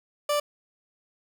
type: tone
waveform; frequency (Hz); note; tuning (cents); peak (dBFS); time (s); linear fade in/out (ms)
30% pulse; 587.3; D5; 0; -20; 0.29-0.4; 5
effects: none